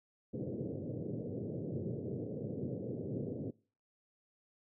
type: band-pass noise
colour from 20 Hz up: pink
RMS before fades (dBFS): -40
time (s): 0.33-3.51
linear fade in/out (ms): 10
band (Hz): 100 to 530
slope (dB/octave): 48
effects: noise-tail reverb RT60 0.4 s tail -23 dB re dry